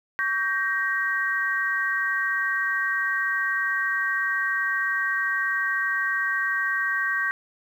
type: chord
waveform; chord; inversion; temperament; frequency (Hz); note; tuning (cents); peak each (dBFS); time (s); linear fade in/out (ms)
sine; G diminished; second; just; 1128.9 / 1568 / 1881.6; Db6 / G6 / Bb6; +31 / 0 / +16; -31 / -25 / -26; 0.19-7.31; 0
effects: 9-bit